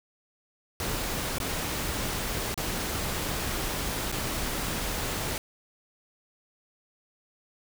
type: noise with dropouts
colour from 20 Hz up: pink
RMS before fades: -31 dBFS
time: 0.8-5.38 s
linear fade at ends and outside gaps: 1 ms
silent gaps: 1.384-1.401 / 2.543-2.576 / 4.117-4.124 s
effects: none